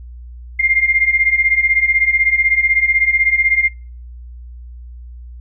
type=beating tone pair; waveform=sine; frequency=2100 / 2116 Hz; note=C7 / C7; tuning=+6 / +19 cents; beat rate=16 Hz; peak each=-16 / -13 dBFS; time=0.59-3.69 s; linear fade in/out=10 ms; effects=noise-tail reverb RT60 0.4 s tail -25 dB re dry + added 60 Hz sine -31 dBFS peak until 5.4 s